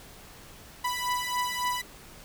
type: beating tone pair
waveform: sawtooth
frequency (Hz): 987.8 / 991.4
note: B5 / B5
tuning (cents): 0 / +6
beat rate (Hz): 3.6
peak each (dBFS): -27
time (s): 0.84-1.82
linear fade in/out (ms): 10
effects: pink hiss -49 dBFS RMS until 2.24 s